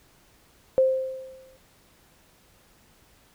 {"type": "tone with exponential decay", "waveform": "sine", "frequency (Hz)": 524, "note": "C5", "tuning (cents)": 2, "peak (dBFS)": -14, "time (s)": [0.78, 1.57], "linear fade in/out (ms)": 0, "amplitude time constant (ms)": 170, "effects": ["pink hiss -59 dBFS RMS until 3.34 s"]}